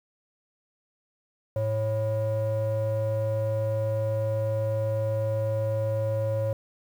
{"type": "ring-modulated tone", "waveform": "triangle", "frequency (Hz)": 220, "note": "A3", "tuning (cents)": 0, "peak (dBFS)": -19, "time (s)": [1.56, 6.53], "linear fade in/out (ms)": 2, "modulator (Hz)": 328, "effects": ["9-bit"]}